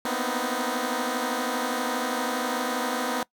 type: tone cluster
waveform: 10% pulse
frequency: 233.8 / 246.5 / 259 / 312.8 Hz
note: A#3 / B3 / C4 / D#4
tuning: +5 / -3 / -17 / +9 cents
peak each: -27 / -21 / -23 / -25 dBFS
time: 0.05-3.23 s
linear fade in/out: 2 ms
effects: noise-tail reverb RT60 0.1 s tail -22 dB re dry